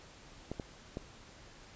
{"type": "clicks", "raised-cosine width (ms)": 2, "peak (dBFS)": -24, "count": 3, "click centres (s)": [0.516, 0.598, 0.971], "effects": ["pink hiss -55 dBFS RMS until 1.75 s", "resampled to 16000 Hz"]}